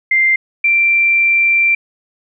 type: tone pair in turn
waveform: sine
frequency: 2093 / 2356 Hz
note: C7 / D7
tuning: 0 / +5 cents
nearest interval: major second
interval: 205 cents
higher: second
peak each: -9 dBFS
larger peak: neither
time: 0.11-0.36 / 0.64-1.75 s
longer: second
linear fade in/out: 5 ms
effects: none